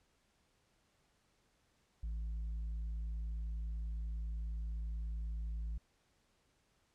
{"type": "tone with tanh clipping", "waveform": "sine", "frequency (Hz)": 55, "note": "A1", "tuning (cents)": 0, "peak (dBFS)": -38, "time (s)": [2.03, 5.78], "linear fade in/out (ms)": 5, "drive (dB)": 3, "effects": ["pink hiss -75 dBFS RMS until 6.94 s", "low-pass 9000 Hz 12 dB/octave"]}